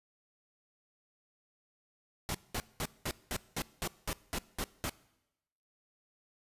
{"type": "noise bursts", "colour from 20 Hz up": "pink", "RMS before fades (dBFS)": -35, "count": 11, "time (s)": [2.29, 4.895], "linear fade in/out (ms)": 0, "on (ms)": 55, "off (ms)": 200, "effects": ["noise-tail reverb RT60 0.9 s tail -21 dB re dry", "resampled to 32000 Hz"]}